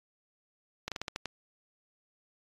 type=slowing click train; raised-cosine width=0.2 ms; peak=-17 dBFS; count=7; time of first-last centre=0.88-1.257 s; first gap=37 ms; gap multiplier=1.21; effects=AAC 32 kbps